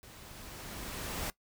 pink noise with level ramp, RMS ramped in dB -53 to -36 dBFS, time 0.03-1.3 s, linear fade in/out 0 ms, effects noise-tail reverb RT60 0.1 s tail -19 dB re dry

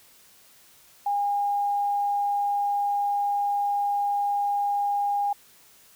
sine tone, 812 Hz, G#5, 39 cents flat, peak -22 dBFS, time 1.06-5.33 s, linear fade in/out 5 ms, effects white hiss -55 dBFS RMS until 5.95 s

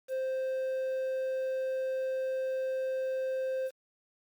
triangle tone with quantisation, 523.3 Hz, C5, in tune, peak -28 dBFS, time 0.08-3.71 s, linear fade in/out 50 ms, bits 9, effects Opus 48 kbps

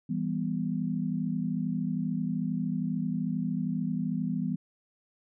sine chord, E minor, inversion none, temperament just, 164.81 / 197.78 / 247.2 Hz, E3 / G3 / B3, 0 / +16 / +2 cents, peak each -32 dBFS, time 0.09-4.56 s, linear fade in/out 10 ms, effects none

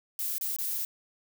violet noise with dropouts, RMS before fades -32 dBFS, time 0.19-0.85 s, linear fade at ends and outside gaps 1 ms, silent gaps 0.382-0.411 / 0.564-0.586 s, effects none

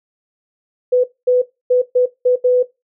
sine tone bursts at uneven times, 498.6 Hz, B4, 16 cents sharp, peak -9 dBFS, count 6, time 0.92-1.04 / 1.27-1.42 / 1.7-1.82 / 1.95-2.06 / 2.25-2.36 / 2.44-2.63 s, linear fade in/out 10 ms, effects noise-tail reverb RT60 0.2 s tail -17 dB re dry

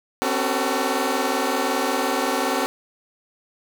15% pulse tone cluster, 257.2 / 277.5 / 377.1 / 448.9 Hz, C4 / C#4 / F#4 / A4, -30 / +2 / +33 / +35 cents, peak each -20 dBFS, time 0.22-2.66 s, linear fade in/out 0 ms, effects none

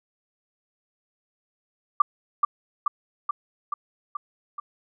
sine tone with echo, 1174.7 Hz, D6, in tune, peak -12 dBFS, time 2-2.02 s, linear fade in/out 5 ms, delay 430 ms, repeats 6, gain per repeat -3 dB, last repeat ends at 4.6 s, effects none

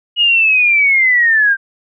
sine linear sweep, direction down, 2900 to 1568 Hz, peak -8 dBFS, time 0.16-1.57 s, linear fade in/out 50 ms, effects none

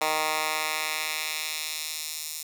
10% pulse tone with high-pass filter sweep, 155.56 Hz, D#3, in tune, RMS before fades -30 dBFS, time 0.01-2.43 s, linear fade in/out 5 ms, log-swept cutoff 810 to 6400 Hz, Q 0.88, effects none

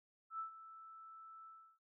sine tone with ADSR envelope, 1318.5 Hz, E6, in tune, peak -39 dBFS, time 0.3-1.79 s, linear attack 92 ms, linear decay 110 ms, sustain -14 dB, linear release 330 ms, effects none

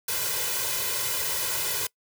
white noise with comb filter, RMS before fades -28 dBFS, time 0.08-1.87 s, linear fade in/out 5 ms, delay 2 ms, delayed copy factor +0.9, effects noise-tail reverb RT60 0.1 s tail -23 dB re dry + high-pass 80 Hz 12 dB/octave

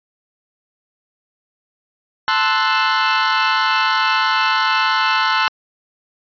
sawtooth chord, F# half-diminished seventh, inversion first, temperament equal, 880 / 1046.5 / 1318.5 / 1480 Hz, A5 / C6 / E6 / F#6, 0 / 0 / 0 / 0 cents, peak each -16 dBFS, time 2.28-5.48 s, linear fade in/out 0 ms, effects resampled to 11025 Hz

